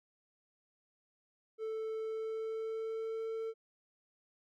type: tone with pitch glide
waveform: triangle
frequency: 441 to 447.7 Hz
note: A4 to A4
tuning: +4 to +30 cents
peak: -34 dBFS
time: 1.58-3.54 s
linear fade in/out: 50 ms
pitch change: +26 cents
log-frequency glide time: 1.99-3.25 s
effects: none